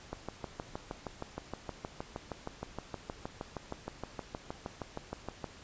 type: click train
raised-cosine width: 1 ms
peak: -23 dBFS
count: 35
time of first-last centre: 0.13-5.442 s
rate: 6.4 Hz
effects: pink hiss -53 dBFS RMS until 5.63 s + resampled to 16000 Hz